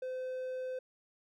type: tone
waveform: triangle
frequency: 513 Hz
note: C5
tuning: 34 cents flat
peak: -34 dBFS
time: 0.02-0.79 s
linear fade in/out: 5 ms
effects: none